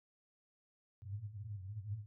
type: band-pass noise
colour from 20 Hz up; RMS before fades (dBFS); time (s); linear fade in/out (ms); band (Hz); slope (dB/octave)
pink; -45; 1.02-2.06; 0; 100 to 110; 96
effects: none